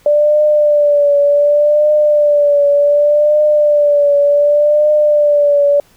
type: tone with vibrato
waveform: sine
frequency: 587.3 Hz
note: D5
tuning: in tune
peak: -7 dBFS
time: 0.06-5.8 s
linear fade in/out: 2 ms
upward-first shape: triangle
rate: 0.67 Hz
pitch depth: 48 cents each way
effects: pink hiss -50 dBFS RMS until 5.96 s